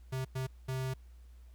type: tone bursts at uneven times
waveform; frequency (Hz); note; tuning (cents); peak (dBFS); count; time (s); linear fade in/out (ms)
square; 130.81; C3; 0; -34; 3; 0.12-0.25 / 0.35-0.47 / 0.68-0.94; 10
effects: added 60 Hz sine -51 dBFS peak until 1.54 s + pink hiss -71 dBFS RMS until 1.54 s